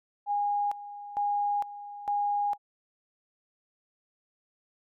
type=tone with tremolo; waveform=sine; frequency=819 Hz; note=G#5; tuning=24 cents flat; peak=-25 dBFS; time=0.26-2.58 s; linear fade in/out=50 ms; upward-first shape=square; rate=1.1 Hz; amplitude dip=80%; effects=none